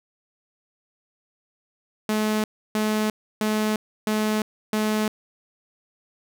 sawtooth tone bursts, 214.6 Hz, A3, 43 cents flat, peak -17 dBFS, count 5, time 2.09-5.08 s, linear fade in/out 2 ms, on 350 ms, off 310 ms, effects none

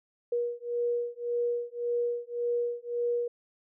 sine beating tone pair, 477.6 / 479.4 Hz, A#4 / A#4, +42 / +48 cents, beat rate 1.8 Hz, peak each -31 dBFS, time 0.32-3.28 s, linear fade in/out 5 ms, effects none

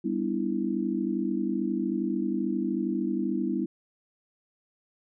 sine chord, E minor seventh, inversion first, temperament just, 197.78 / 247.2 / 296.7 / 329.6 Hz, G3 / B3 / D4 / E4, +16 / +2 / +18 / 0 cents, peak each -31 / -31 / -33 / -30 dBFS, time 0.04-3.66 s, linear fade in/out 10 ms, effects none

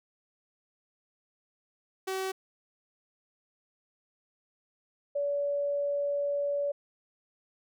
sawtooth / sine tone pair in turn, 380.4 / 571.6 Hz, F#4 / D5, +48 / -47 cents, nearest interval perfect fifth, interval 705 cents, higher second, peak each -27 dBFS, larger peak neither, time 2.07-2.32 / 5.15-6.72 s, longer second, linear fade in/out 10 ms, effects none

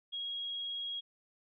sine tone, 3294 Hz, G#7, 15 cents flat, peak -36 dBFS, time 0.12-1.01 s, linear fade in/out 20 ms, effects none

